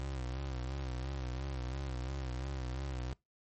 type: tone with vibrato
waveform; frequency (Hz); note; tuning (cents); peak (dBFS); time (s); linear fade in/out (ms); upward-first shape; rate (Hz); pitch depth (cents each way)
30% pulse; 65.2; C2; -5; -34; 0-3.13; 0; sine; 2.9; 93
effects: noise-tail reverb RT60 0.2 s tail -23 dB re dry + MP3 32 kbps